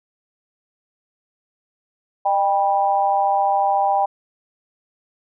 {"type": "tone with amplitude modulation", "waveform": "sine", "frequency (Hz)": 793, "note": "G5", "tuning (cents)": 20, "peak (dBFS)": -11, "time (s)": [2.25, 4.06], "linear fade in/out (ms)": 10, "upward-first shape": "sine", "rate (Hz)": 186, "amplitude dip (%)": 90, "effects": []}